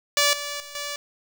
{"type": "tone with level steps", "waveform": "5% pulse", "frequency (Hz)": 579, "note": "D5", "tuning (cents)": -25, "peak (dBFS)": [-6, -18, -27, -18], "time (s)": [0.17, 0.96], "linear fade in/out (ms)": 2, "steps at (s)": [0.33, 0.6, 0.75], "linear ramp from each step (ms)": 2, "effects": ["8-bit"]}